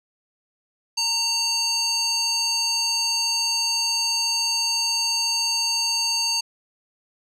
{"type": "tone with band-pass filter", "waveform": "square", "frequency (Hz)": 917, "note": "A#5", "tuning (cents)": -29, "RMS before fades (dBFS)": -23, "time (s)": [0.97, 6.41], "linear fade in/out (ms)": 10, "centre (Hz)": 5300, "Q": 6.8, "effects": []}